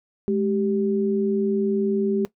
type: tone pair together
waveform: sine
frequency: 210.3 / 390 Hz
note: G#3 / G4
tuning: +22 / -9 cents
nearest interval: major seventh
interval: 1069 cents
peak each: -22 dBFS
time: 0.28-2.25 s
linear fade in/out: 0 ms
effects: noise-tail reverb RT60 0.1 s tail -18 dB re dry